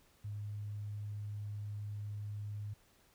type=tone; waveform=sine; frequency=103.83 Hz; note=G#2; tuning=in tune; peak=-39 dBFS; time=0.24-2.74 s; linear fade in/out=10 ms; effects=pink hiss -68 dBFS RMS until 3.14 s